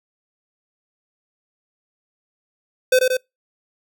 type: tone with echo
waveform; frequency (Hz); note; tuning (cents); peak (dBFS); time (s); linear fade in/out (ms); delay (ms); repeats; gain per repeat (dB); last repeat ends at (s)
square; 511; C5; -41; -12; 2.92-2.99; 5; 90; 2; -3; 3.17
effects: noise-tail reverb RT60 0.2 s tail -26 dB re dry